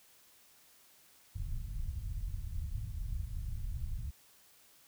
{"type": "low-pass noise", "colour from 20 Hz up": "pink", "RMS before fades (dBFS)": -38, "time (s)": [1.35, 4.11], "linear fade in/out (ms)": 10, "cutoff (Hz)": 110, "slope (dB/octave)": 24, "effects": ["white hiss -63 dBFS RMS until 4.87 s"]}